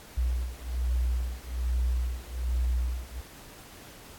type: beating tone pair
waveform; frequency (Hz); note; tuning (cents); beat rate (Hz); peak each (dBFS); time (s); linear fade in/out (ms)
sine; 60.6 / 61.8; B1 / B1; -32 / +2; 1.2; -29; 0.17-3.21; 10
effects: pink hiss -49 dBFS RMS until 4.18 s + AAC 64 kbps